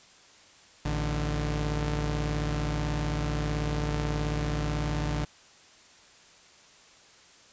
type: tone pair together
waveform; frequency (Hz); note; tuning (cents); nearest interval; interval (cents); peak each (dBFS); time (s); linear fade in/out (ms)
sawtooth; 55.74 / 148.8; A1 / D3; +23 / +23; octave + perfect fourth; 1700; -26; 0.85-5.25; 5
effects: white hiss -55 dBFS RMS until 7.52 s + resampled to 16000 Hz